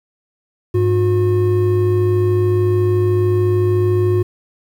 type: tone pair together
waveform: triangle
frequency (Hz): 102.31 / 360.6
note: G#2 / F#4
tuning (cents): -25 / -45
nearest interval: octave + minor seventh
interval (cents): 2180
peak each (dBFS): -13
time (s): 0.74-4.23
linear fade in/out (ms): 10
effects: 8-bit